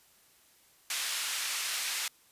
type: band-pass noise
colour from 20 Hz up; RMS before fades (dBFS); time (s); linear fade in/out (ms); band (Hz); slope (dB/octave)
pink; -34; 0.9-2.08; 2; 2000 to 12000; 12
effects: white hiss -63 dBFS RMS until 2.31 s + resampled to 32000 Hz